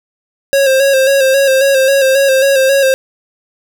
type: tone with vibrato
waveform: square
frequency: 540 Hz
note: C#5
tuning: 45 cents flat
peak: -8 dBFS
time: 0.53-2.94 s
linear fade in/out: 0 ms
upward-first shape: square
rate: 3.7 Hz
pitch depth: 36 cents each way
effects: none